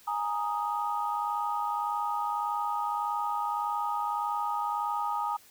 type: chord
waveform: sine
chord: Ab suspended second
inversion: none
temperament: equal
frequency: 830.6 / 932.3 / 1244.5 Hz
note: Ab5 / Bb5 / Eb6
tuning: 0 / 0 / 0 cents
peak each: -32 dBFS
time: 0.07-5.37 s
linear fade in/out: 10 ms
effects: tanh soft clip ceiling -18 dBFS + white hiss -57 dBFS RMS until 5.5 s